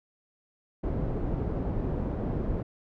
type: low-pass noise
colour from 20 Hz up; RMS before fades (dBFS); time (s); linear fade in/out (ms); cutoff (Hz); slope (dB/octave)
pink; -30; 0.83-2.63; 10; 490; 12
effects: none